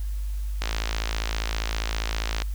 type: click train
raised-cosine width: 0.2 ms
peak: -10 dBFS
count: 100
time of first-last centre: 0.62-2.42 s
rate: 55 Hz
effects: added 50 Hz sine -26 dBFS peak until 2.54 s + white hiss -51 dBFS RMS until 2.54 s